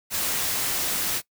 white noise, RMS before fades -26 dBFS, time 0.1-1.22 s, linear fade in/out 50 ms, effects noise-tail reverb RT60 0.1 s tail -20 dB re dry

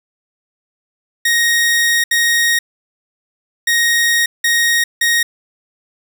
sawtooth tone bursts at uneven times, 1871 Hz, A#6, 6 cents sharp, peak -8 dBFS, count 5, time 1.25-2.04 / 2.11-2.59 / 3.67-4.26 / 4.44-4.84 / 5.01-5.23 s, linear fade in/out 5 ms, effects 8-bit

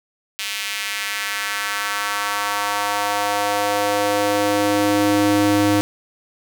square tone with high-pass filter sweep, 102.4 Hz, G#2, 24 cents flat, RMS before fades -20 dBFS, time 0.39-5.81 s, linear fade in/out 0 ms, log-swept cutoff 2700 to 230 Hz, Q 1.6, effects none

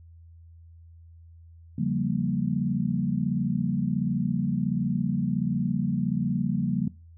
sine chord, G half-diminished seventh, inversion second, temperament equal with one note detuned, 140.28 / 174.61 / 196 / 233.1 Hz, Db3 / F3 / G3 / Bb3, +21 / 0 / 0 / 0 cents, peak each -29 / -29 / -29 / -29 dBFS, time 1.78-6.88 s, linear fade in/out 5 ms, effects noise-tail reverb RT60 0.3 s tail -20 dB re dry + added 83 Hz sine -47 dBFS peak until 7.17 s

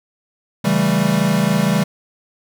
square chord, A dominant seventh, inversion first, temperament equal, 138.59 / 164.81 / 196 / 220 Hz, C#3 / E3 / G3 / A3, 0 / 0 / 0 / 0 cents, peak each -24 / -20 / -18 / -22 dBFS, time 0.64-1.84 s, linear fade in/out 10 ms, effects none

